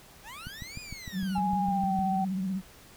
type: linear two-way sweep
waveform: 20% pulse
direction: up then down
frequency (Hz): 759 to 2489 to 1283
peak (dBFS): -37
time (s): 0.23-1.41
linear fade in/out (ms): 50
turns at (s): 0.8
type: click train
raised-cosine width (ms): 5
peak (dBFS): -27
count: 11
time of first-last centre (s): 0.47-1.99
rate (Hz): 6.58
type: tone with vibrato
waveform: sine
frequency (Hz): 189.1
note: F#3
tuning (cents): +38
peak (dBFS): -28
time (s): 1.12-2.62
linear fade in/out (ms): 50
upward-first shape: sine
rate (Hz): 16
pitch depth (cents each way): 67
type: tone with pitch glide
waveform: sine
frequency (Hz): 830.6 to 766.1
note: G#5 to G5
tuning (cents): 0 to -40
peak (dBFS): -27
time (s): 1.35-2.25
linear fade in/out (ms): 10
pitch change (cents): -140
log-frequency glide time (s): 1.54-1.96
effects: pink hiss -53 dBFS RMS until 2.96 s